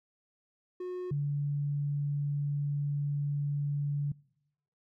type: tone pair in turn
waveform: triangle / sine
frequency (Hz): 363 / 144.06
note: F#4 / D3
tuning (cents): -33 / -33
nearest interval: octave + major third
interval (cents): 1600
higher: first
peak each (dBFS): -33 / -28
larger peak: second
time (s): 0.8-1.11 / 1.11-4.12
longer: second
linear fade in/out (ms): 5
effects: noise-tail reverb RT60 0.9 s tail -25 dB re dry

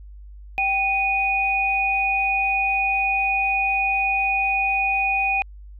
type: tone pair together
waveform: sine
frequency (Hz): 779.3 / 2474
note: G5 / D#7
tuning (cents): -10 / -10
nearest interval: octave + minor sixth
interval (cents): 2000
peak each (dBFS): -23 / -20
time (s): 0.58-5.42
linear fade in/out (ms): 0
effects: added 50 Hz sine -38 dBFS peak until 5.79 s

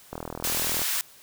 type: click train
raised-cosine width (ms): 1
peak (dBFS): -19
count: 29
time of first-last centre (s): 0.13-0.818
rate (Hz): 40.7
type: high-pass noise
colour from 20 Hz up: white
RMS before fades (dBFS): -27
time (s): 0.44-1.01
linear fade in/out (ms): 0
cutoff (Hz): 980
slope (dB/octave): 12
effects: white hiss -52 dBFS RMS until 1.22 s

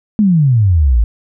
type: exponential sweep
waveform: sine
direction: down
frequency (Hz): 220 to 52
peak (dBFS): -7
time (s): 0.19-1.04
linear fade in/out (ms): 0
effects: none

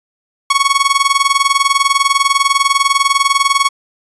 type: tone with tremolo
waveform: sawtooth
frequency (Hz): 1108.7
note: C#6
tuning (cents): 0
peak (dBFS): -3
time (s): 0.5-3.69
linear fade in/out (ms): 5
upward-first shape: sine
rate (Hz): 20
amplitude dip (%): 85
effects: resampled to 24000 Hz

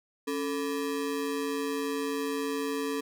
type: ring-modulated tone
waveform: square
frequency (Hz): 359.8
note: F#4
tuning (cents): -48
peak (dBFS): -27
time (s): 0.27-3.01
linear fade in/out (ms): 10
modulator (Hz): 81.8
effects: none

